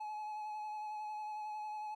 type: tone with vibrato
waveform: triangle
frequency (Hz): 850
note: G#5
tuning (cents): +40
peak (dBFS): -38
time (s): 0-1.95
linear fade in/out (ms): 10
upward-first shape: sine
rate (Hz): 11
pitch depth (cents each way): 19
effects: none